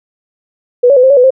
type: tone with pitch steps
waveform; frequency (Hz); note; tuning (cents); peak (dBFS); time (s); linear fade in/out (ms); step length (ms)
sine; 490.8 / 562 / 502 / 526 / 564 / 497.4 / 527; B4 / C#5 / B4 / C5 / C#5 / B4 / C5; -11 / +24 / +28 / +9 / +30 / +12 / +12; -3; 0.83-1.306; 10; 68
effects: none